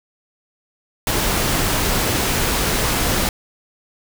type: noise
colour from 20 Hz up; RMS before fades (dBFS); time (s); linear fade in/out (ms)
pink; -19; 1.07-3.29; 2
effects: none